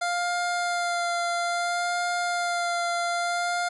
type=tone with vibrato; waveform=25% pulse; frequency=698.5 Hz; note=F5; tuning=in tune; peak=-21 dBFS; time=0.01-3.69 s; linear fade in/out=10 ms; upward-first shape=sine; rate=0.6 Hz; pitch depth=16 cents each way; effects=resampled to 24000 Hz